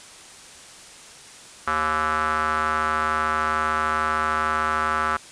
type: tone with band-pass filter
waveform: square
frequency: 77.78 Hz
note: D#2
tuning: in tune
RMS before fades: -23 dBFS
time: 1.67-5.17 s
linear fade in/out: 5 ms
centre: 1300 Hz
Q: 5
effects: white hiss -44 dBFS RMS until 5.31 s + resampled to 22050 Hz